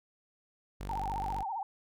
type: tone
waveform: sawtooth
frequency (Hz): 48.66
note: G1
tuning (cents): -12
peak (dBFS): -34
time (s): 0.8-1.43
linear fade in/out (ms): 10
type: tone with vibrato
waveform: sine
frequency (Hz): 841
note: G#5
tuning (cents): +22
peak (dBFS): -33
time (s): 0.89-1.63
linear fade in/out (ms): 2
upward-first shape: sine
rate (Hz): 15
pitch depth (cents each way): 180
effects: none